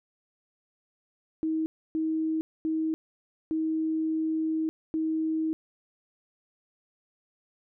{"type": "tone bursts at uneven times", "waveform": "sine", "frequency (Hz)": 317.7, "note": "D#4", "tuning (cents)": 36, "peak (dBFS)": -25, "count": 5, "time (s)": [[1.43, 1.66], [1.95, 2.41], [2.65, 2.94], [3.51, 4.69], [4.94, 5.53]], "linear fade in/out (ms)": 0, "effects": []}